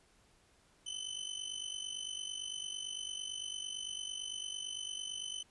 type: tone with amplitude modulation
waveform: sawtooth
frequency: 3038 Hz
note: F#7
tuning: 45 cents sharp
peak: -33 dBFS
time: 0.86-5.43 s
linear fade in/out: 10 ms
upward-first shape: sine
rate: 48.9 Hz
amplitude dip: 75%
effects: pink hiss -68 dBFS RMS until 5.5 s + resampled to 24000 Hz